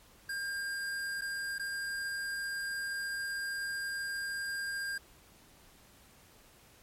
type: tone with dropouts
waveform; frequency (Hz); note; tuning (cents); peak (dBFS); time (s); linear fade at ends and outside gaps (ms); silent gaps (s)
square; 1604; G6; +39; -35; 0.29-4.98; 5; 1.211-1.218 / 1.584-1.595
effects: pink hiss -60 dBFS RMS until 6.82 s + MP3 64 kbps